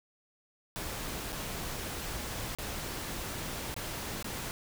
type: noise with dropouts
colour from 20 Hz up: pink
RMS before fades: -38 dBFS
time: 0.76-4.51 s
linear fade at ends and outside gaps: 0 ms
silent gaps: 1.322-1.327 / 2.55-2.586 / 3.742-3.764 / 4.226-4.244 s
effects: none